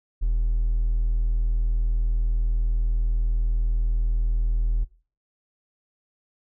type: tone with hard clipping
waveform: triangle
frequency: 40 Hz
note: D#1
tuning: 49 cents sharp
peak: -19 dBFS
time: 0.21-4.85 s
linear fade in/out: 20 ms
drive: 2 dB
effects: noise-tail reverb RT60 0.4 s tail -20 dB re dry